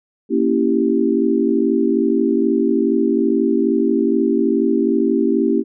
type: chord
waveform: sine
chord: A# diminished seventh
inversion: none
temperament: equal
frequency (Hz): 233.1 / 277.2 / 329.6 / 392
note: A#3 / C#4 / E4 / G4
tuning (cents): 0 / 0 / 0 / 0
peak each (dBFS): -19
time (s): 0.29-5.64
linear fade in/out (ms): 50
effects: none